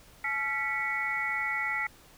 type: tone cluster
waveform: sine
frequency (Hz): 855 / 1365 / 1960 / 2217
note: A5 / F6 / B6 / C#7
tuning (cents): -50 / -40 / -14 / 0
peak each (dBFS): -38 / -36 / -31 / -33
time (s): 0.24-1.87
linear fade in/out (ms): 5
effects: pink hiss -56 dBFS RMS until 2.17 s